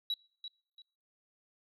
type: tone with echo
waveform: sine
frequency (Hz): 3900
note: B7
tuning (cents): -23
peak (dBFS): -29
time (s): 0.1-0.14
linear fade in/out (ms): 2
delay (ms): 340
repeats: 2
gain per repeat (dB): -11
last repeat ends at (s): 0.82
effects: noise-tail reverb RT60 0.6 s tail -26 dB re dry + tanh soft clip ceiling -28 dBFS